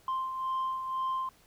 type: beating tone pair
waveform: sine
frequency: 1046.5 / 1048.5 Hz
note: C6 / C6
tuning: 0 / +3 cents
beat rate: 2 Hz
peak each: -29 / -37 dBFS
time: 0.08-1.29 s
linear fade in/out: 2 ms
effects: tanh soft clip ceiling -27 dBFS + pink hiss -62 dBFS RMS until 1.46 s